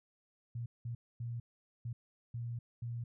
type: tone bursts at uneven times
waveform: sine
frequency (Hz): 118.2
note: A#2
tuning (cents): +24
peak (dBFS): -37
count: 6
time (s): 0.55-0.66 / 0.85-0.95 / 1.2-1.4 / 1.85-1.93 / 2.34-2.59 / 2.82-3.04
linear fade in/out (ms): 5
effects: none